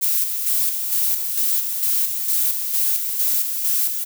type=noise with tremolo; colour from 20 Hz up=violet; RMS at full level=-19 dBFS; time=0.01-4.05 s; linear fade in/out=20 ms; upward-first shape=square; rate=2.2 Hz; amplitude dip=45%; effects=none